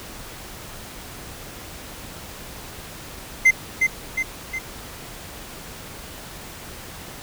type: tone with echo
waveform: triangle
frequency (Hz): 2075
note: C7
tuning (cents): -15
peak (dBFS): -8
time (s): 3.45-3.51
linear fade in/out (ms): 10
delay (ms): 360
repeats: 3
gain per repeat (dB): -5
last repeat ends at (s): 4.59
effects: pink hiss -38 dBFS RMS until 7.22 s